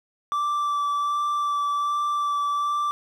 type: tone with vibrato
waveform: triangle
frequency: 1166 Hz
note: D6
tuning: 13 cents flat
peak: -20 dBFS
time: 0.32-2.91 s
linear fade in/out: 0 ms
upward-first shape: sine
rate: 1.3 Hz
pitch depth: 12 cents each way
effects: none

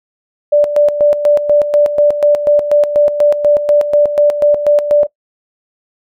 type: tone with tremolo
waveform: sine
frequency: 587.3 Hz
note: D5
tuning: in tune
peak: -5 dBFS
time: 0.52-5.07 s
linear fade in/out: 10 ms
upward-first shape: square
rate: 4.1 Hz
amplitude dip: 65%
effects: noise-tail reverb RT60 0.1 s tail -20 dB re dry

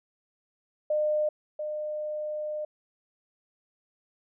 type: tone pair in turn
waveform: sine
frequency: 606 / 606 Hz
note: D#5 / D#5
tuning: -46 / -46 cents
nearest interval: unison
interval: 0 cents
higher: neither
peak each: -23 / -30 dBFS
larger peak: first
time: 0.9-1.29 / 1.59-2.65 s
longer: second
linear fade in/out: 5 ms
effects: none

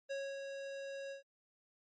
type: tone with ADSR envelope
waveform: square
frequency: 550 Hz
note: C#5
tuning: 14 cents flat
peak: -38 dBFS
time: 0.09-1.23 s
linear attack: 22 ms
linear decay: 260 ms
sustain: -5 dB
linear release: 120 ms
effects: low-pass 6000 Hz 12 dB/octave + MP3 32 kbps

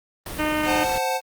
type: noise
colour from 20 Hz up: pink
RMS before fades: -33 dBFS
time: 0.26-0.98 s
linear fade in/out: 2 ms
type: harmonic tone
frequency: 305.7 Hz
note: D#4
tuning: 30 cents flat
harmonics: 1 / 2 / 3 / 4 / 5 / 6 / 7 / 8 / 9 / 10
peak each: -25 / -28 / -30 / -31 / -32 / -33 / -33 / -34 / -35 / -35 dBFS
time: 0.38-0.85 s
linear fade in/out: 20 ms
type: chord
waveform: square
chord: F# diminished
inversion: second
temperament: equal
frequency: 523.3 / 740 / 880 Hz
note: C5 / F#5 / A5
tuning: 0 / 0 / 0 cents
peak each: -27 dBFS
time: 0.65-1.21 s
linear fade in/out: 50 ms
effects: Opus 32 kbps

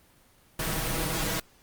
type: noise with comb filter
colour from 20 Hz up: pink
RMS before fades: -29 dBFS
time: 0.59-1.4 s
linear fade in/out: 5 ms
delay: 6.2 ms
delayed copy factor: +0.9
effects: pink hiss -60 dBFS RMS until 1.62 s + Opus 24 kbps

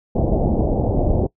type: low-pass noise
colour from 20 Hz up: pink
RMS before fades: -18 dBFS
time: 0.15-1.27 s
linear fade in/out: 10 ms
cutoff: 740 Hz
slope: 48 dB/octave
effects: noise-tail reverb RT60 0.1 s tail -21 dB re dry

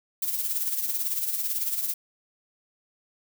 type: noise with tremolo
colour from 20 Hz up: violet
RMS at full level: -26 dBFS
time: 0.22-1.94 s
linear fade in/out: 5 ms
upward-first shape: sine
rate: 18 Hz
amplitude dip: 55%
effects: none

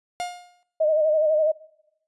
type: tone with exponential decay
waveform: 45% pulse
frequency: 711 Hz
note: F5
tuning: 31 cents sharp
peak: -24 dBFS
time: 0.2-0.63 s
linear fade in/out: 0 ms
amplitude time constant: 92 ms
type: tone with vibrato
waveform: sine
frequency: 620 Hz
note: D#5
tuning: 6 cents flat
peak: -17 dBFS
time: 0.8-1.52 s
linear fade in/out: 10 ms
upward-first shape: sine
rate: 12 Hz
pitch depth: 57 cents each way
effects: noise-tail reverb RT60 0.8 s tail -22 dB re dry + resampled to 24000 Hz

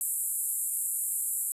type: band-pass noise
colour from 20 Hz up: white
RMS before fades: -31 dBFS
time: 0.01-1.52 s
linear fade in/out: 0 ms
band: 7600 to 13000 Hz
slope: 96 dB/octave
effects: resampled to 32000 Hz

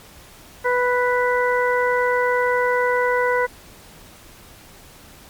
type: harmonic tone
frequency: 493.9 Hz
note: B4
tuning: in tune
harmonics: 1 / 2 / 3 / 4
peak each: -19 / -22 / -24 / -25 dBFS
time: 0.64-3.47 s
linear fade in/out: 20 ms
effects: pink hiss -45 dBFS RMS until 5.29 s + MP3 96 kbps

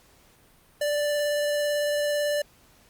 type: tone with vibrato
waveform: square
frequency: 587.3 Hz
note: D5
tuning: in tune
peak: -24 dBFS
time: 0.81-2.42 s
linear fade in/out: 5 ms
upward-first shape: sine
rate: 18 Hz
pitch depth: 9 cents each way
effects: pink hiss -58 dBFS RMS until 2.89 s + Opus 48 kbps

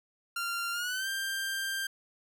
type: tone with pitch glide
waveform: sawtooth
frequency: 1386 to 1582.9 Hz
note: F6 to G6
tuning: -14 to +16 cents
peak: -28 dBFS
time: 0.36-1.87 s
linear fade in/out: 5 ms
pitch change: +230 cents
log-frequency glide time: 0.72-1.08 s
effects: none

